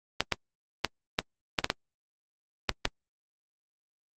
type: clicks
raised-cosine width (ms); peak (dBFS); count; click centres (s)
0.2; -6; 9; 0.206 / 0.323 / 0.847 / 1.189 / 1.588 / 1.644 / 1.701 / 2.693 / 2.854
effects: Opus 24 kbps